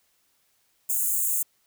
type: high-pass noise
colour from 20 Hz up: white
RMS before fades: -25 dBFS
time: 0.89-1.43 s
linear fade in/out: 10 ms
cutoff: 6700 Hz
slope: 96 dB/octave
effects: white hiss -68 dBFS RMS until 1.66 s

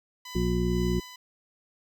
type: tone with tremolo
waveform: 10% pulse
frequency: 1000 Hz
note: B5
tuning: 21 cents sharp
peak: -30 dBFS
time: 0.25-1.16 s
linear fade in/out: 5 ms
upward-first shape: sine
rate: 2 Hz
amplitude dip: 45%
type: harmonic tone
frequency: 60 Hz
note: B1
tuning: 49 cents flat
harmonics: 1 / 2 / 3 / 4 / 6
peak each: -29 / -32 / -28 / -33 / -29 dBFS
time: 0.35-1 s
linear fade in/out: 5 ms
effects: none

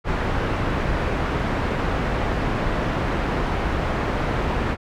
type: low-pass noise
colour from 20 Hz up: pink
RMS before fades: -23 dBFS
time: 0.04-4.77 s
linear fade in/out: 50 ms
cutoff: 1800 Hz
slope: 12 dB/octave
effects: none

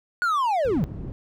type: linear sweep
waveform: triangle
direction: down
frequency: 1480 to 124.3 Hz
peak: -18 dBFS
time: 0.22-0.84 s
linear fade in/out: 0 ms
type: low-pass noise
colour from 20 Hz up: white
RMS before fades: -34 dBFS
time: 0.65-1.12 s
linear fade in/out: 0 ms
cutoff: 150 Hz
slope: 12 dB/octave
effects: none

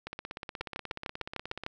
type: two click trains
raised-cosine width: 0.3 ms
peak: -18 / -22 dBFS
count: 8 / 27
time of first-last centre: 0.61-1.664 / 0.07-1.636 s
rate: 6.64 / 16.6 Hz
effects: none

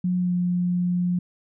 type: tone with pitch glide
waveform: sine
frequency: 180.5 to 177.81 Hz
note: F#3 to F3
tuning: -43 to +31 cents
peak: -20 dBFS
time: 0.04-1.19 s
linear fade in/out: 5 ms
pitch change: -26 cents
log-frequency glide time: 0.18-0.33 s
effects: none

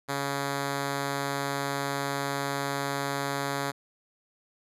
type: tone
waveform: 5% pulse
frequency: 140 Hz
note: C#3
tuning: 18 cents sharp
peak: -17 dBFS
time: 0.08-3.72 s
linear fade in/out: 20 ms
effects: resampled to 32000 Hz

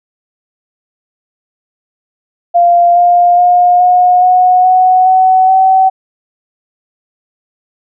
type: tone with pitch steps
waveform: sine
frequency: 695 / 703.9 / 712.9 / 722 / 731.2 / 740.6 / 750.1 / 759.7 Hz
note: F5 / F5 / F5 / F#5 / F#5 / F#5 / F#5 / F#5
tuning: -9 / +13 / +35 / -43 / -21 / +1 / +23 / +46 cents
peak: -4 dBFS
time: 2.54-5.9 s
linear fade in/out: 20 ms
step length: 420 ms
effects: none

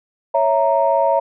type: chord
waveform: sine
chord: A# diminished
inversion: first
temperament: equal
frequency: 554.4 / 659.3 / 932.3 Hz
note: C#5 / E5 / A#5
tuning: 0 / 0 / 0 cents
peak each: -17 dBFS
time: 0.34-1.2 s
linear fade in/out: 10 ms
effects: tanh soft clip ceiling -3 dBFS

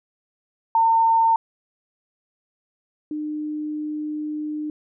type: tone pair in turn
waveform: sine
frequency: 907 / 302.7 Hz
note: A#5 / D#4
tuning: -48 / -48 cents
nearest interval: octave + perfect fifth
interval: 1900 cents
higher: first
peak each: -14 / -25 dBFS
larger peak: first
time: 0.75-1.36 / 3.11-4.7 s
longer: second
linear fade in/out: 2 ms
effects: none

